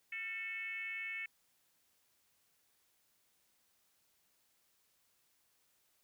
sine tone with frequency modulation, 2206 Hz, C#7, 9 cents flat, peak -39 dBFS, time 0.12-1.26 s, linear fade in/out 5 ms, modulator 411 Hz, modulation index 0.9, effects white hiss -75 dBFS RMS until 6.03 s

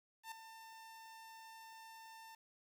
sawtooth tone with ADSR envelope, 897 Hz, A5, 33 cents sharp, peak -40 dBFS, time 0.23-2.35 s, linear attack 87 ms, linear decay 3 ms, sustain -10 dB, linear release 4 ms, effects 11-bit

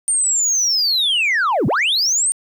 sine linear two-way sweep, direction down then up, 8930 to 101.7 to 8930 Hz, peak -12 dBFS, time 0.08-2.32 s, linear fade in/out 0 ms, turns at 1.67 s, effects tanh soft clip ceiling -13 dBFS + 9-bit

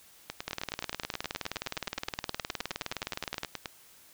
two click trains, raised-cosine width 0.2 ms, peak -17 / -15 dBFS, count 33 / 58, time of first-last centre 0.3-3.658 / 0.48-3.433 s, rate 9.53 / 19.3 Hz, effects white hiss -57 dBFS RMS until 4.13 s

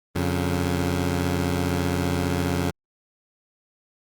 15% pulse tone pair together, 88.77 / 140.7 Hz, F2 / C#3, +29 / +26 cents, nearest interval minor sixth, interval 797 cents, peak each -17 / -21 dBFS, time 0.15-2.71 s, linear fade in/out 10 ms, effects Opus 32 kbps

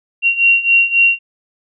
sine beating tone pair, 2749 / 2752.7 Hz, F7 / F7, -28 / -26 cents, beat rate 3.7 Hz, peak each -14 / -11 dBFS, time 0.22-1.19 s, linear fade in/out 50 ms, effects none

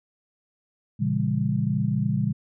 sine chord, A# diminished seventh, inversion none, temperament just, 116.54 / 139.85 / 167.82 / 201.4 Hz, A#2 / C#3 / E3 / G3, 0 / +16 / +31 / +47 cents, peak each -27 / -26 / -29 / -26 dBFS, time 0.99-2.33 s, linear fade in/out 20 ms, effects none

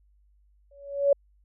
sine tone with exponential growth, 563 Hz, C#5, 27 cents sharp, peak -14 dBFS, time 0.71-1.13 s, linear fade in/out 5 ms, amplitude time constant 90 ms, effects added 50 Hz sine -59 dBFS peak until 1.44 s

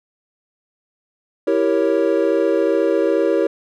triangle chord, E diminished seventh, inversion none, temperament equal, 329.6 / 392 / 466.2 / 554.4 Hz, E4 / G4 / Bb4 / Db5, 0 / 0 / 0 / 0 cents, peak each -18 dBFS, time 1.47-3.47 s, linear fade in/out 5 ms, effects none

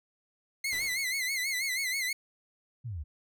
sawtooth tone with vibrato, 2093 Hz, C7, in tune, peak -26 dBFS, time 0.64-2.13 s, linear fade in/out 5 ms, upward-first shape sine, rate 6.2 Hz, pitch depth 100 cents each way
pink noise with exponential decay, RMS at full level -45 dBFS, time 0.72-1.46 s, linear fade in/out 5 ms, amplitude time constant 160 ms
sine exponential sweep, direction down, 132.3 to 66.9 Hz, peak -34 dBFS, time 2.84-3.04 s, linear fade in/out 20 ms
effects none

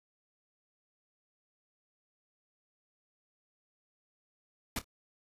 pink noise with echo, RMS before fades -34 dBFS, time 4.76-4.79 s, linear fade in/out 2 ms, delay 27 ms, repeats 2, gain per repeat -15 dB, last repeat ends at 4.844 s, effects resampled to 32000 Hz

